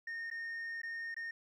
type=tone with dropouts; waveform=sine; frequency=1837 Hz; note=A#6; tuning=26 cents flat; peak=-36 dBFS; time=0.07-1.31 s; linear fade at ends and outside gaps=5 ms; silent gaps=0.302-0.312 / 0.818-0.832 / 1.144-1.165 s; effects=tanh soft clip ceiling -38 dBFS + 13-bit